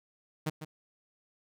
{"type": "tone with echo", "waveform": "sawtooth", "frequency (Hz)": 155.56, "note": "D#3", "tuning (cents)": 0, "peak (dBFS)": -25, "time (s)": [0.46, 0.5], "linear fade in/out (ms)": 10, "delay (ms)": 150, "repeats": 1, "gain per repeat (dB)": -10, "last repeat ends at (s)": 0.65, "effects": []}